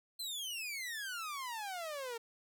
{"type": "exponential sweep", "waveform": "sawtooth", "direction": "down", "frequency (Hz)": [4186, 450.2], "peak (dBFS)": -36, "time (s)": [0.19, 2.18], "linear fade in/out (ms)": 10, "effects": []}